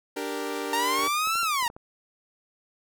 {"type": "chord", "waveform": "sawtooth", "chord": "G minor", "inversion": "second", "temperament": "equal", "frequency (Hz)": [293.7, 392, 466.2], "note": ["D4", "G4", "Bb4"], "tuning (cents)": [0, 0, 0], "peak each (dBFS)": -30, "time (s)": [0.16, 1.08], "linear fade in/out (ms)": 10}
{"type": "linear two-way sweep", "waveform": "sawtooth", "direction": "up then down", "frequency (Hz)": [910, 1387, 910], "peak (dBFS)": -20, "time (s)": [0.73, 1.68], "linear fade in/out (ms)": 2, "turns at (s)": 1.41}
{"type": "clicks", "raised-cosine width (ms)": 1, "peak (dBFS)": -30, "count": 10, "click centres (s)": [0.992, 1.036, 1.08, 1.273, 1.356, 1.431, 1.626, 1.665, 1.701, 1.765]}
{"effects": []}